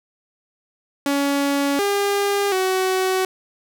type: tone with pitch steps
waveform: sawtooth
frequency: 281.5 / 402.7 / 375.2 Hz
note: C#4 / G4 / F#4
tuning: +27 / +47 / +24 cents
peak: -14 dBFS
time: 1.06-3.25 s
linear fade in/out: 2 ms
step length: 730 ms
effects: none